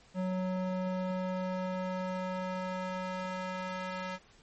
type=tone with band-pass filter sweep; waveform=square; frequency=185 Hz; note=F#3; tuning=in tune; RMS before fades=-35 dBFS; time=0.14-4.19 s; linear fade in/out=50 ms; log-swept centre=400 to 1500 Hz; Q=0.72; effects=pink hiss -61 dBFS RMS until 4.42 s + MP3 32 kbps